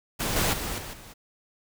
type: noise with level steps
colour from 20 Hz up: pink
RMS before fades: -28 / -24 / -32 / -38 / -46 dBFS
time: 0.19-1.14 s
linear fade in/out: 20 ms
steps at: 0.36 / 0.53 / 0.78 / 0.93 s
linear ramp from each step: 5 ms
effects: none